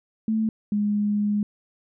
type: tone pair in turn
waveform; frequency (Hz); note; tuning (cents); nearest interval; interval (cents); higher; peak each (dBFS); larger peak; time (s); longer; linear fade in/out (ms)
sine; 220 / 207.2; A3 / G#3; 0 / -4; minor second; 104; first; -20; neither; 0.28-0.49 / 0.72-1.43; second; 2
effects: none